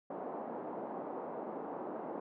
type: band-pass noise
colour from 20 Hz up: white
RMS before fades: -42 dBFS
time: 0.1-2.2 s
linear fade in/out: 5 ms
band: 210 to 840 Hz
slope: 24 dB/octave
effects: none